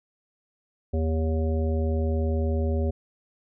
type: harmonic tone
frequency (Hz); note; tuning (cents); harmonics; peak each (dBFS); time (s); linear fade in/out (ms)
79.7; D#2; +42; 1 / 3 / 5 / 7 / 9; -23 / -31 / -32 / -34 / -42; 0.93-2.91; 10
effects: none